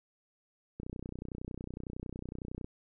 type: click train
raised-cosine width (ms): 3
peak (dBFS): -27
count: 58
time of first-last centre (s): 0.8-2.645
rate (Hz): 30.9
effects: none